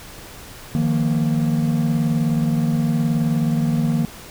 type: chord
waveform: triangle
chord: Eb suspended second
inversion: none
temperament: equal with one note detuned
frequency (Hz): 155.56 / 174.61 / 232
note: Eb3 / F3 / Bb3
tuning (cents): 0 / 0 / -8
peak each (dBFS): -17 / -22 / -18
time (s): 0.75-4.05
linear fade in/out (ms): 0
effects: tanh soft clip ceiling -7 dBFS + pink hiss -39 dBFS RMS until 4.3 s